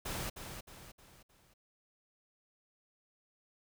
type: noise with echo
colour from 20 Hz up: pink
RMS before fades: -39 dBFS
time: 0.05-0.3 s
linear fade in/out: 10 ms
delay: 310 ms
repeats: 4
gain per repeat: -7 dB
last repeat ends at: 1.54 s
effects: none